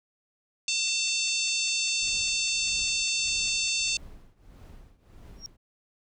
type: harmonic tone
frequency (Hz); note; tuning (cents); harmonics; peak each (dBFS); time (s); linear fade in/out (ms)
895; A5; +29; 3 / 4 / 5 / 6 / 7 / 8 / 9; -30 / -33 / -31 / -37 / -33 / -35 / -38; 0.68-3.97; 2
type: noise with tremolo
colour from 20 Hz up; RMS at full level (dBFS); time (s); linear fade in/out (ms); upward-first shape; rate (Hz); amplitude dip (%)
brown; -45; 2.01-5.57; 10; triangle; 1.6; 90
type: tone with exponential growth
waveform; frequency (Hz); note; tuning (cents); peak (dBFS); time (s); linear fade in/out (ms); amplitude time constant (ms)
sine; 5588; F8; 0; -32; 5.36-5.46; 0; 21
effects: none